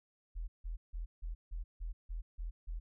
sine tone bursts, 41.2 Hz, E1, in tune, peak -37 dBFS, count 9, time 0.35-2.8 s, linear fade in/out 20 ms, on 130 ms, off 160 ms, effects none

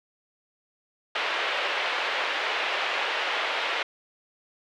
white band-pass noise, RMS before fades -28 dBFS, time 1.15-3.83 s, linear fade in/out 5 ms, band 440 to 3100 Hz, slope 24 dB/octave, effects none

